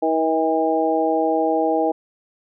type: harmonic tone with a mistuned harmonic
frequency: 160 Hz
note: D#3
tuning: 49 cents sharp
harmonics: 2 / 3 / 4 / 5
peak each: -22 / -22 / -22 / -22 dBFS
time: 0.02-1.92 s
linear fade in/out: 10 ms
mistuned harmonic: 5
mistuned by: +16 cents
effects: none